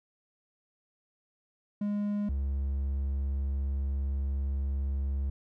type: tone pair in turn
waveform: triangle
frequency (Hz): 205.8 / 68.68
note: G#3 / C#2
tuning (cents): -16 / -15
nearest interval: octave + perfect fifth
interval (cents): 1899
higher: first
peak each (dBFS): -26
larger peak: neither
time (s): 1.81-2.29 / 2.29-5.3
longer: second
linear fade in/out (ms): 5
effects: none